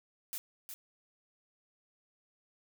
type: noise with echo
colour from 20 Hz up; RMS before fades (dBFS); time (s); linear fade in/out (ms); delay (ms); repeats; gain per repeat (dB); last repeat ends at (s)
blue; -39; 0.33-0.38; 0; 360; 1; -6; 0.74
effects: none